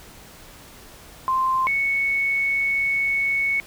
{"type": "tone pair in turn", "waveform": "sine", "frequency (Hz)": [1045, 2214], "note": ["C6", "C#7"], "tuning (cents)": [-2, -3], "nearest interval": "octave + minor second", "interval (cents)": 1299, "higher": "second", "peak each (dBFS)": [-18, -19], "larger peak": "first", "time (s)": [[1.28, 1.67], [1.67, 3.6]], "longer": "second", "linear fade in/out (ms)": 0, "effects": ["pink hiss -45 dBFS RMS until 3.66 s"]}